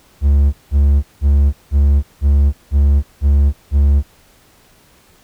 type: tone bursts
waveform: triangle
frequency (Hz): 70.8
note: C#2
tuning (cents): +37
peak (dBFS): -6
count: 8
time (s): 0.21-4.03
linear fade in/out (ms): 50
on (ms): 320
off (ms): 180
effects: pink hiss -50 dBFS RMS until 5.23 s